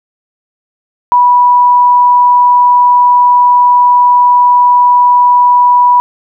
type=tone; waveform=sine; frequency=980 Hz; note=B5; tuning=14 cents flat; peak=-3 dBFS; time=1.12-6 s; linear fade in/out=0 ms; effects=none